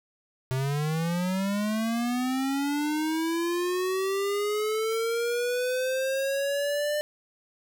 square linear sweep, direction up, 127.8 to 599 Hz, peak -26 dBFS, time 0.51-7.01 s, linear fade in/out 0 ms, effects none

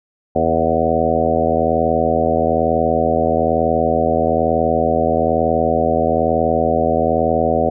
harmonic tone with a mistuned harmonic, 81.1 Hz, E2, 28 cents flat, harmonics 1 / 2 / 3 / 4 / 5 / 6 / 7 / 8 / 9, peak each -26 / -26 / -22 / -26 / -23 / -21 / -20 / -21 / -20 dBFS, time 0.35-7.7 s, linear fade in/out 10 ms, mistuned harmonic 9, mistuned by +21 cents, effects none

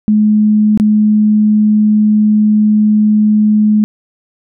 sine tone with dropouts, 212.3 Hz, G#3, 38 cents sharp, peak -6 dBFS, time 0.08-3.84 s, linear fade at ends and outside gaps 0 ms, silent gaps 0.775-0.799 s, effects none

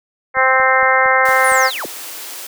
harmonic tone, 261.6 Hz, C4, in tune, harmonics 2 / 3 / 4 / 5 / 6 / 7 / 8, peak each -18 / -18 / -18 / -18 / -18 / -18 / -18 dBFS, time 0.34-1.71 s, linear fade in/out 50 ms
click train, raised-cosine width 3 ms, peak -25 dBFS, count 6, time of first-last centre 0.37-1.519 s, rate 4.35 Hz
white high-pass noise, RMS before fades -30 dBFS, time 1.25-2.47 s, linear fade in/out 5 ms, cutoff 260 Hz, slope 96 dB/octave
sine linear sweep, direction down, 10400 to 157.7 Hz, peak -22 dBFS, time 1.44-1.86 s, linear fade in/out 5 ms
effects none

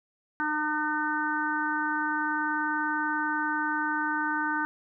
harmonic tone, 303.4 Hz, D#4, 44 cents flat, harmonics 1 / 3 / 4 / 5 / 6, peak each -33 / -31 / -35 / -29 / -40 dBFS, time 0.4-4.65 s, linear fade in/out 0 ms, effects none

